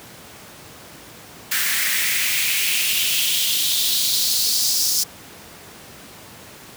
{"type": "noise with high-pass filter sweep", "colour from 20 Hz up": "white", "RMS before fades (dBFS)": -20, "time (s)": [1.51, 5.04], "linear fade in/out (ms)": 10, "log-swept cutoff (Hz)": [1700, 5400], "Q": 3.3, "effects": ["pink hiss -41 dBFS RMS until 6.76 s", "high-pass 100 Hz 12 dB/octave"]}